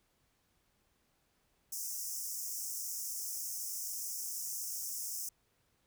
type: high-pass noise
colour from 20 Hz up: pink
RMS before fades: -40 dBFS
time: 1.72-5.29 s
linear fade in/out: 5 ms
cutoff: 5300 Hz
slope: 96 dB/octave
effects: pink hiss -75 dBFS RMS until 5.86 s